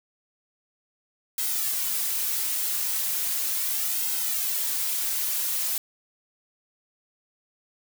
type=noise with flanger; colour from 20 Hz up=blue; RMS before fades=-27 dBFS; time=1.38-5.78 s; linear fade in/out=2 ms; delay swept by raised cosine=1.7 to 4.5 ms; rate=0.37 Hz; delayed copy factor=-0.65; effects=none